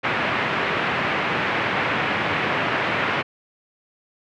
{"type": "band-pass noise", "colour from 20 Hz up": "white", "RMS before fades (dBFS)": -23, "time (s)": [0.03, 3.23], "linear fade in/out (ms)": 20, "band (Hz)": [100, 2400], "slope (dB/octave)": 24, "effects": []}